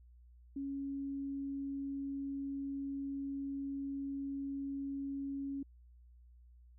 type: tone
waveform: sine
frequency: 276.6 Hz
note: C#4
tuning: 4 cents flat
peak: -37 dBFS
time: 0.56-5.63 s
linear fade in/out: 5 ms
effects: added 60 Hz sine -57 dBFS peak until 6.78 s